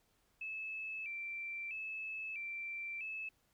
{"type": "tone with vibrato", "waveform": "sine", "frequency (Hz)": 2474, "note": "D#7", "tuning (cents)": -10, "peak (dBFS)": -40, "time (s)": [0.41, 3.29], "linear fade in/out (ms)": 5, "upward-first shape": "square", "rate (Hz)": 0.77, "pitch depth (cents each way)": 90, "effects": ["pink hiss -75 dBFS RMS until 3.53 s"]}